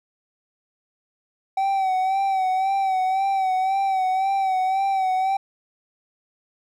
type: tone with vibrato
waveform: triangle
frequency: 765 Hz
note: G5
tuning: 42 cents flat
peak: -17 dBFS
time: 1.57-5.37 s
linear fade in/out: 5 ms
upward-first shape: sine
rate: 1.9 Hz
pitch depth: 45 cents each way
effects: none